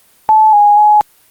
sine tone with pitch steps, 868 / 826 / 841 Hz, A5 / G#5 / G#5, -24 / -10 / +22 cents, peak -4 dBFS, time 0.29-1.01 s, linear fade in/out 0 ms, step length 240 ms, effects white hiss -49 dBFS RMS until 1.3 s + Opus 32 kbps

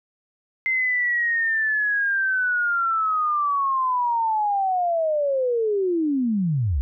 sine linear sweep, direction down, 2081 to 57.8 Hz, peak -19 dBFS, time 0.66-6.81 s, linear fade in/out 0 ms, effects none

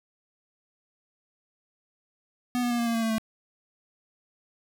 square tone with pitch steps, 246.4 / 242.6 / 238.8 / 235.1 / 231.5 / 227.9 / 224.4 / 220.9 Hz, B3 / B3 / A#3 / A#3 / A#3 / A#3 / A3 / A3, -4 / -31 / +42 / +15 / -12 / -39 / +34 / +7 cents, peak -25 dBFS, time 2.55-3.182 s, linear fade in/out 0 ms, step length 79 ms, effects none

